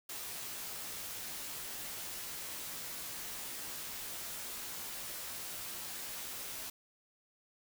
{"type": "noise with comb filter", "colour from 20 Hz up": "white", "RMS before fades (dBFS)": -43, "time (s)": [0.09, 6.7], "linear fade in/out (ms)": 5, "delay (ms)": 15, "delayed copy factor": -0.55, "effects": []}